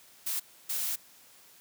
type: noise bursts at uneven times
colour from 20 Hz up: blue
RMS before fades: -32 dBFS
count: 2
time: 0.26-0.4 / 0.69-0.96 s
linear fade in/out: 10 ms
effects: white hiss -57 dBFS RMS until 1.6 s + high-pass 100 Hz 12 dB/octave